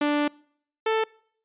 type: tone pair in turn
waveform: sawtooth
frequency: 293.7 / 442 Hz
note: D4 / A4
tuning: 0 / +8 cents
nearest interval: perfect fifth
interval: 708 cents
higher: second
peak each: -17 dBFS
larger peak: neither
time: 0.01-0.28 / 0.86-1.04 s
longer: first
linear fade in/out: 5 ms
effects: noise-tail reverb RT60 0.6 s tail -25 dB re dry + resampled to 8000 Hz